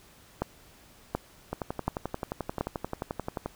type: two click trains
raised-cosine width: 1 ms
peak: -13 / -17 dBFS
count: 4 / 23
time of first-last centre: 0.42-2.61 / 1.53-3.46 s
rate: 1.37 / 11.4 Hz
effects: pink hiss -56 dBFS RMS until 3.55 s